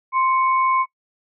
sine tone pair together, 1046.3 / 2217 Hz, C6 / C#7, 0 / 0 cents, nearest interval octave + minor second, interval 1300 cents, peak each -16 / -26 dBFS, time 0.12-0.86 s, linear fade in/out 50 ms, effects noise-tail reverb RT60 0.1 s tail -22 dB re dry

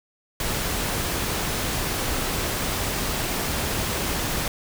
pink noise, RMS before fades -26 dBFS, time 0.4-4.48 s, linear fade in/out 2 ms, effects none

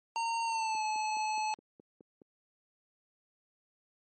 square tone with pitch glide, 918 to 861.5 Hz, A#5 to A5, -27 to -37 cents, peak -31 dBFS, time 0.16-1.54 s, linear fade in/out 0 ms, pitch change -110 cents, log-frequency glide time 0.45-0.83 s
click train, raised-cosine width 3 ms, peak -33 dBFS, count 8, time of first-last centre 0.75-2.218 s, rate 4.77 Hz
effects high-pass 400 Hz 12 dB/octave + MP3 32 kbps

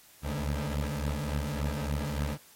20% pulse beating tone pair, 71 / 74.5 Hz, C#2 / D2, +42 / +25 cents, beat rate 3.5 Hz, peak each -28 dBFS, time 0.22-2.38 s, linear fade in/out 50 ms, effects white hiss -57 dBFS RMS until 2.55 s + AAC 48 kbps

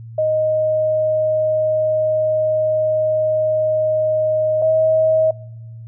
sine tone pair in turn, 622.3 / 633.5 Hz, D#5 / D#5, 0 / +31 cents, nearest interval unison, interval 31 cents, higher second, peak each -14 / -12 dBFS, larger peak second, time 0.18-4.62 / 4.62-5.31 s, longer first, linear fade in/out 5 ms, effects noise-tail reverb RT60 0.9 s tail -23 dB re dry + added 114 Hz sine -32 dBFS peak until 5.87 s

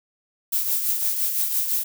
violet noise with tremolo, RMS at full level -21 dBFS, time 0.52-1.84 s, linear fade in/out 10 ms, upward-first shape triangle, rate 5.9 Hz, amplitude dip 55%, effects none

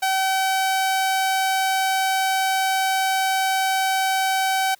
sawtooth tone, 765 Hz, G5, 42 cents flat, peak -15 dBFS, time 0.02-4.75 s, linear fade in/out 10 ms, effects white hiss -57 dBFS RMS until 4.79 s

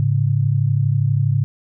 sine tone pair together, 107.6 / 139.94 Hz, A2 / C#3, -38 / +17 cents, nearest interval perfect fourth, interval 455 cents, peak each -17 dBFS, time 0-1.44 s, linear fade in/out 0 ms, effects none

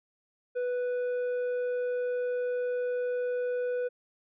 sine tone with tanh clipping, 493.9 Hz, B4, in tune, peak -29 dBFS, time 0.55-3.89 s, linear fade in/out 20 ms, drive 6 dB, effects none

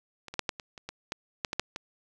clicks, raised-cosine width 0.2 ms, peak -25 / -22 / -9 / -11 / -22 / -27 / -20 / -15 / -11 / -14 / -9 / -18 dBFS, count 12, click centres 0.283 / 0.34 / 0.393 / 0.492 / 0.598 / 0.778 / 0.89 / 1.121 / 1.448 / 1.531 / 1.596 / 1.761 s, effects none

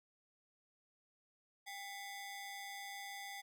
sawtooth ring-modulated tone, 1396.9 Hz, F6, in tune, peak -39 dBFS, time 1.66-3.42 s, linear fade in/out 20 ms, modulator 601 Hz, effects none

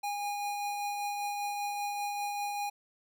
square tone with tremolo, 818 Hz, G#5, 26 cents flat, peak -32 dBFS, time 0.03-2.7 s, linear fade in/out 10 ms, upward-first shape triangle, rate 5.1 Hz, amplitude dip 30%, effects none

